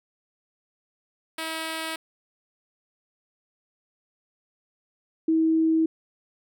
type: tone pair in turn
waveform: 5% pulse / sine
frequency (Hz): 321.7 / 321.7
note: E4 / E4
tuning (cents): -42 / -42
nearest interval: unison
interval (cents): 0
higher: neither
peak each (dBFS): -18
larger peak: neither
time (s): 1.38-1.96 / 5.28-5.86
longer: neither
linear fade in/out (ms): 5
effects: none